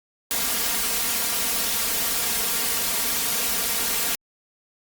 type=noise with comb filter; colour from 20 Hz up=white; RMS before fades=-24 dBFS; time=0.31-4.15 s; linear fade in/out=0 ms; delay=4.3 ms; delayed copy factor=+0.9; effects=Opus 48 kbps